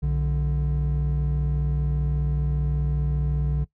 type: tone pair together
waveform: triangle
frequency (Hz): 61.74 / 146.84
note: B1 / D3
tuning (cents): 0 / 0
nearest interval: octave + minor third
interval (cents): 1500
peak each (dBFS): -21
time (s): 0.02-3.65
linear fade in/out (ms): 20
effects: noise-tail reverb RT60 0.1 s tail -19 dB re dry + tanh soft clip ceiling -14 dBFS